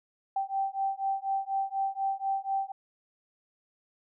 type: beating tone pair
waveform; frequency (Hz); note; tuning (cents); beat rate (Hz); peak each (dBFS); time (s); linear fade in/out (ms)
sine; 778 / 782.1; G5 / G5; -13 / -4; 4.1; -31; 0.36-2.72; 5
effects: none